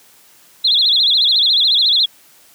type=tone with vibrato; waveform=sine; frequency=3729 Hz; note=A#7; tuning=in tune; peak=-10 dBFS; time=0.64-2.06 s; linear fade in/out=10 ms; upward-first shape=sine; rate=14 Hz; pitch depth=210 cents each way; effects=white hiss -48 dBFS RMS until 2.54 s + high-pass 100 Hz 12 dB/octave